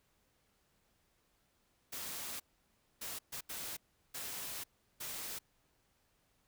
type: noise bursts at uneven times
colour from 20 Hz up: white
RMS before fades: -43 dBFS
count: 6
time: 1.92-2.4 / 3.01-3.19 / 3.32-3.41 / 3.49-3.77 / 4.14-4.64 / 5-5.39 s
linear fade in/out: 10 ms
effects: pink hiss -75 dBFS RMS until 6.47 s